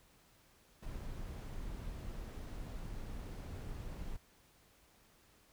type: noise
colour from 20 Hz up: brown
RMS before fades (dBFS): -44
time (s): 0.82-4.17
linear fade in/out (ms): 10
effects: pink hiss -67 dBFS RMS until 5.52 s